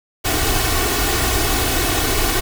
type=noise with comb filter; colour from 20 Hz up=pink; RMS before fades=-18 dBFS; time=0.24-2.41 s; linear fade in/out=20 ms; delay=2.7 ms; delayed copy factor=+0.75; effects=none